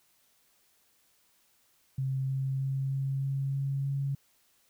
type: tone with pitch steps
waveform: sine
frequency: 133.3 / 134.15 / 135 / 135.87 / 136.73 / 137.6 / 138.48 Hz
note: C3 / C3 / C#3 / C#3 / C#3 / C#3 / C#3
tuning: +33 / +44 / -45 / -34 / -23 / -12 / -1 cents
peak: -28 dBFS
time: 1.98-4.15 s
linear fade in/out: 5 ms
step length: 310 ms
effects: white hiss -68 dBFS RMS until 4.69 s